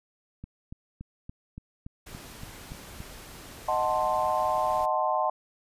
click train, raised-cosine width 5 ms, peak -27 dBFS, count 10, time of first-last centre 0.44-3.004 s, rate 3.51 Hz
pink noise, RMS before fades -45 dBFS, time 2.06-4.86 s, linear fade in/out 10 ms
sine chord, D# diminished seventh, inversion none, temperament equal, 622.3 / 740 / 880 / 1046.5 Hz, D#5 / F#5 / A5 / C6, 0 / 0 / 0 / 0 cents, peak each -29 dBFS, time 3.68-5.3 s, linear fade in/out 5 ms
effects resampled to 32000 Hz

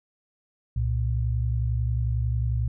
sine tone pair together, 65.41 / 116.54 Hz, C2 / A#2, 0 / 0 cents, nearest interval minor seventh, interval 1000 cents, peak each -25 / -25 dBFS, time 0.76-2.68 s, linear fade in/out 5 ms, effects none

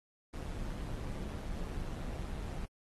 brown noise with amplitude modulation, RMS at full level -37 dBFS, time 0.33-2.66 s, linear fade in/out 10 ms, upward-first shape sine, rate 147 Hz, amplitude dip 55%, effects AAC 32 kbps

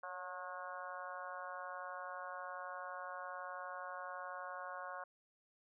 harmonic tone with a mistuned harmonic, 181.2 Hz, F#3, 36 cents flat, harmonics 3 / 4 / 5 / 6 / 7 / 8 / 9, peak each -51 / -51 / -55 / -48 / -55 / -50 / -58 dBFS, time 0.03-5.04 s, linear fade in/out 5 ms, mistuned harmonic 3, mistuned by +36 cents, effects none

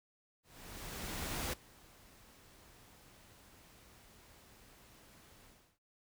pink noise with ADSR envelope, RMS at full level -38 dBFS, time 0.43-5.79 s, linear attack 1100 ms, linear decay 9 ms, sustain -23 dB, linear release 340 ms, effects noise-tail reverb RT60 0.2 s tail -19 dB re dry

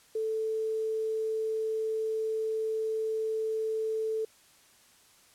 sine tone with quantisation, 440 Hz, A4, in tune, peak -28 dBFS, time 0.15-4.25 s, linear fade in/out 5 ms, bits 9, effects white hiss -60 dBFS RMS until 5.34 s + low-pass 11000 Hz 12 dB/octave

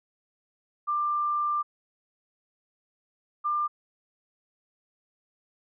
sine tone pair in turn, 1188 / 1194.5 Hz, D6 / D6, +20 / +29 cents, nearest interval unison, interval 9 cents, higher second, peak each -24 dBFS, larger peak neither, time 0.87-1.63 / 3.44-3.68 s, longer first, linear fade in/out 20 ms, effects none

